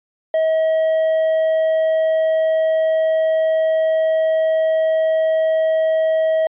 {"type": "tone", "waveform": "triangle", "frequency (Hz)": 639, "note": "D#5", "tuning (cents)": 46, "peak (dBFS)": -12, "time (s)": [0.34, 6.47], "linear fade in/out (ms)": 2, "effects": ["resampled to 8000 Hz"]}